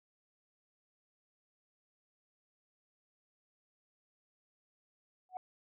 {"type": "tone with exponential growth", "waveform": "sine", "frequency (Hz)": 740, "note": "F#5", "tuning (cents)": 0, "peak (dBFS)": -33, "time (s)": [5.29, 5.37], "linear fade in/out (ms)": 1, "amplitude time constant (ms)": 17, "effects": ["tanh soft clip ceiling -31 dBFS"]}